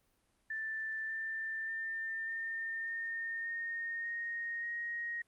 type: tone with pitch steps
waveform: sine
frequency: 1767 / 1782.4 / 1797.9 / 1813.5 / 1829.3 / 1845.2 / 1861.3 / 1877.5 Hz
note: A6 / A6 / A6 / A#6 / A#6 / A#6 / A#6 / A#6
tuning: +7 / +22 / +37 / -48 / -33 / -18 / -3 / +12 cents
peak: -36 dBFS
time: 0.5-5.22 s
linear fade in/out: 5 ms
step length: 590 ms
effects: pink hiss -75 dBFS RMS until 5.27 s + Opus 32 kbps